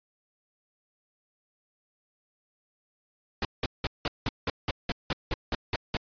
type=noise bursts; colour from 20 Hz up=pink; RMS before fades=-28 dBFS; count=13; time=3.42-5.97 s; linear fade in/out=2 ms; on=30 ms; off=180 ms; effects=resampled to 11025 Hz